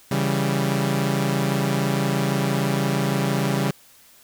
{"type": "chord", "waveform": "sawtooth", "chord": "C# diminished", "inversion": "none", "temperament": "equal", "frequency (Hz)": [138.59, 164.81, 196], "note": ["C#3", "E3", "G3"], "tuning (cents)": [0, 0, 0], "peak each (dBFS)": [-19, -24, -20], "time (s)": [0.11, 3.71], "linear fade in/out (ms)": 5, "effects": ["white hiss -52 dBFS RMS until 4.23 s"]}